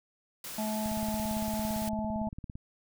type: noise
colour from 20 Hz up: white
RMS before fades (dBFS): -41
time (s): 0.44-1.89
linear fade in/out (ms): 2
type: harmonic tone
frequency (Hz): 215.9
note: A3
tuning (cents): -33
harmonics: 1 / 3 / 4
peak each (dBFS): -32 / -37 / -38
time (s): 0.58-2.29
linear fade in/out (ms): 5
type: click train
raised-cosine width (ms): 5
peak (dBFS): -28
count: 31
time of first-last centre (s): 0.86-2.555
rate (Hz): 17.7
effects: none